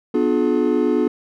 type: chord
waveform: triangle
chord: B diminished seventh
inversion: none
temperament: just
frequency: 246.9 / 296.3 / 355.6 / 426.7 Hz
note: B3 / D4 / F4 / Ab4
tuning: 0 / +15 / +31 / +47 cents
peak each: -19 dBFS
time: 0.14-1.08 s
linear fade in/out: 5 ms
effects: none